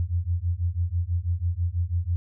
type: beating tone pair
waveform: sine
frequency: 84 / 90.1 Hz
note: E2 / F#2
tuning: +33 / -45 cents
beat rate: 6.1 Hz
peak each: -26 dBFS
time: 0-2.16 s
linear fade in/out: 0 ms
effects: none